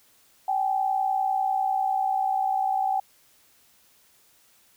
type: tone pair together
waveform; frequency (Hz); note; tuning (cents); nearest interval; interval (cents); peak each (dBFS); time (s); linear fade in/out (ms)
sine; 770 / 830.1; G5 / G#5; -31 / -1; minor second; 130; -23 / -28; 0.48-3; 5
effects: white hiss -60 dBFS RMS until 4.76 s